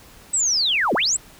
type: linear two-way sweep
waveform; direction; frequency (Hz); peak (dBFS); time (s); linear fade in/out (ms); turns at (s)
sine; down then up; 8180 to 169.9 to 8180; -17; 0.33-1.17; 10; 0.94
effects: pink hiss -47 dBFS RMS until 1.39 s